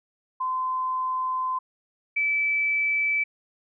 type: tone pair in turn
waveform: sine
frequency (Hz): 1029 / 2310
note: C6 / D7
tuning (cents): -29 / -29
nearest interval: octave + major second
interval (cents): 1400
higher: second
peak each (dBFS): -24 / -21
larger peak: second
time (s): 0.4-1.59 / 2.16-3.24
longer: first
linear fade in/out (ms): 10
effects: none